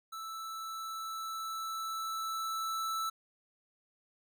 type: tone with level ramp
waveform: square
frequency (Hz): 1318.5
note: E6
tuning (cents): 0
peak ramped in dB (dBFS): -41 to -33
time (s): 0.12-3.1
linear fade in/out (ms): 10
effects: none